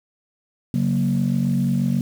sine chord, F# major, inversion second, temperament equal, 138.59 / 185 / 233.1 Hz, C#3 / F#3 / A#3, 0 / 0 / 0 cents, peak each -21 dBFS, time 0.74-2.01 s, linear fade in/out 2 ms, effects tanh soft clip ceiling -11 dBFS + 7-bit

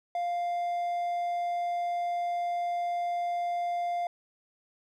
triangle tone, 699 Hz, F5, 1 cent sharp, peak -26 dBFS, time 0.15-4.07 s, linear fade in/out 2 ms, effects none

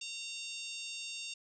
harmonic tone with a mistuned harmonic, 920 Hz, A#5, 23 cents flat, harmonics 3 / 4 / 5 / 6 / 7 / 8 / 9, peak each -44 / -46 / -48 / -50 / -51 / -52 / -53 dBFS, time 0.01-1.34 s, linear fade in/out 5 ms, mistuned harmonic 4, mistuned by -16 cents, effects none

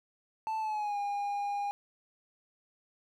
triangle tone with pitch glide, 880 to 811.6 Hz, A5 to G#5, 0 to -40 cents, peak -29 dBFS, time 0.47-1.71 s, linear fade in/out 0 ms, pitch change -140 cents, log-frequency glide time 0.59-0.98 s, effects none

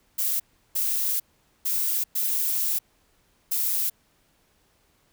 violet noise bursts at uneven times, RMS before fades -25 dBFS, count 5, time 0.18-0.4 / 0.75-1.2 / 1.65-2.04 / 2.15-2.79 / 3.51-3.9 s, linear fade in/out 10 ms, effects pink hiss -65 dBFS RMS until 5.12 s

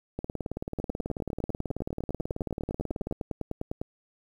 two click trains, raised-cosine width 2 ms, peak -18 / -19 dBFS, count 31 / 55, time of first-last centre 0.8-3.815 / 0.19-3.125 s, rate 9.95 / 18.4 Hz, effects 9-bit

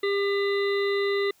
harmonic tone, 400 Hz, G4, 35 cents sharp, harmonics 1 / 3 / 5 / 7 / 9 / 10, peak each -23 / -35 / -31 / -44 / -39 / -39 dBFS, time 0.03-1.31 s, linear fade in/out 5 ms, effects white hiss -62 dBFS RMS until 1.4 s

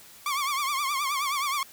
sawtooth tone with vibrato, 1124 Hz, C#6, 24 cents sharp, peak -22 dBFS, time 0.26-1.63 s, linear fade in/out 2 ms, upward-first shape triangle, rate 9.5 Hz, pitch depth 130 cents each way, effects white hiss -50 dBFS RMS until 1.72 s

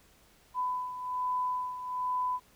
sine beating tone pair, 1001 / 1002.2 Hz, B5 / B5, +23 / +25 cents, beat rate 1.2 Hz, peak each -31 / -37 dBFS, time 0.54-2.4 s, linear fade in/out 50 ms, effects pink hiss -62 dBFS RMS until 2.55 s

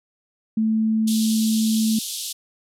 sine tone, 220 Hz, A3, in tune, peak -17 dBFS, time 0.57-1.99 s, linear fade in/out 5 ms
pink band-pass noise, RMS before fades -30 dBFS, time 1.07-2.33 s, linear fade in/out 10 ms, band 3200 to 13000 Hz, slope 48 dB/octave
effects none

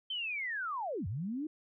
sine linear two-way sweep, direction down then up, 3136 to 82.41 to 321.1 Hz, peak -34 dBFS, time 0.1-1.47 s, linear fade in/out 5 ms, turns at 1.07 s, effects none

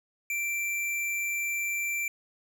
square tone, 2349 Hz, D7, in tune, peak -29 dBFS, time 0.3-2.08 s, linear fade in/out 2 ms, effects none

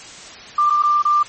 sine tone with dropouts, 1188 Hz, D6, 20 cents sharp, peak -12 dBFS, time 0.58-1.23 s, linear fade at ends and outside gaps 5 ms, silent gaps 0.7-0.704 / 0.824-0.835 / 1.021-1.051 s, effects white hiss -37 dBFS RMS until 1.28 s + MP3 32 kbps

